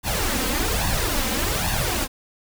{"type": "noise with flanger", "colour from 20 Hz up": "pink", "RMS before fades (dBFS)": -23, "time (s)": [0.03, 2.08], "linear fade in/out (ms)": 50, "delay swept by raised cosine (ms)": [1.1, 3.9], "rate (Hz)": 1.2, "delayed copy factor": 0.7, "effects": []}